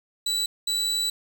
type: tone bursts at uneven times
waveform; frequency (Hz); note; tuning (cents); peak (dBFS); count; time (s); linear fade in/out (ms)
35% pulse; 3951; B7; 0; -21; 2; 0.26-0.46 / 0.67-1.1; 5
effects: none